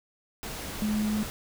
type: tone in noise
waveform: sine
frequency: 212.8 Hz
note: G#3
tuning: 42 cents sharp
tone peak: -25 dBFS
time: 0.82-1.23 s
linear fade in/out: 0 ms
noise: pink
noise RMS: -37 dBFS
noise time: 0.43-1.3 s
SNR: +9 dB
effects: none